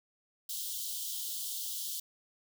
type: high-pass noise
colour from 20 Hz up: white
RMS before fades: -38 dBFS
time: 0.49-2 s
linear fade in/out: 5 ms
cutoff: 3000 Hz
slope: 96 dB/octave
effects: none